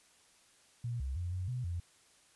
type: tone with pitch steps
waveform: sine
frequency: 119.2 / 66.3 / 87.9 / 91.7 / 125.1 / 86.6 Hz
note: A#2 / C2 / F2 / F#2 / B2 / F2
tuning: +39 / +23 / +12 / -15 / +23 / -14 cents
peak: -34 dBFS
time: 0.84-1.8 s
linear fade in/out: 5 ms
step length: 160 ms
effects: white hiss -65 dBFS RMS until 2.35 s + resampled to 24000 Hz